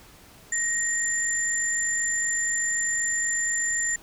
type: tone pair together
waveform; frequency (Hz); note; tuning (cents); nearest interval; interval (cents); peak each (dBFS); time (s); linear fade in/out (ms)
sine; 1869 / 7176; A#6 / A8; +4 / +33; octave + major seventh; 2329; -27 / -25; 0.52-3.96; 5
effects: pink hiss -51 dBFS RMS until 4.02 s